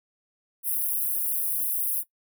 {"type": "high-pass noise", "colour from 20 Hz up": "white", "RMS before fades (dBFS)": -27, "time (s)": [0.63, 2.04], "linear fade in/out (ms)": 50, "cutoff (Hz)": 9600, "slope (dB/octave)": 96, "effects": ["noise-tail reverb RT60 0.1 s tail -18 dB re dry"]}